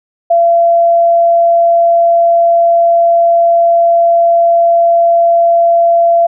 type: tone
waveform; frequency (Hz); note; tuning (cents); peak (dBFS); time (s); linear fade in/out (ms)
sine; 680; F5; -46; -5; 0.3-6.27; 10
effects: none